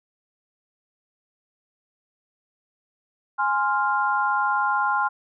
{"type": "chord", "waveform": "sine", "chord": "F minor", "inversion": "first", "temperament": "equal", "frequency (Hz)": [830.6, 1046.5, 1396.9], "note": ["Ab5", "C6", "F6"], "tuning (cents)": [0, 0, 0], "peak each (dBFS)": -24, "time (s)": [3.38, 5.09], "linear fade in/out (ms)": 20, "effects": []}